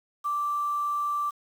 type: tone with quantisation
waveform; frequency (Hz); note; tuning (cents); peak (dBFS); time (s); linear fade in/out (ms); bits
sine; 1171; D6; -5; -25; 0.24-1.31; 20; 8
effects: none